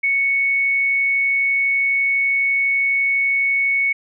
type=tone; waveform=sine; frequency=2217 Hz; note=C#7; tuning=in tune; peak=-15 dBFS; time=0.03-3.93 s; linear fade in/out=10 ms; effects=none